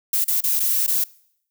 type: noise with dropouts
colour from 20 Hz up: violet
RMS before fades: -20 dBFS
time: 0.13-1.04 s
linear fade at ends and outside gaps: 5 ms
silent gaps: 0.243-0.279 / 0.407-0.437 / 0.597-0.601 / 0.866-0.877 s
effects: noise-tail reverb RT60 0.7 s tail -23 dB re dry